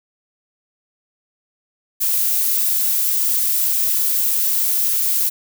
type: noise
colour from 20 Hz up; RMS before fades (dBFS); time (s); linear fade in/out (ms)
violet; -18; 2-5.3; 20
effects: none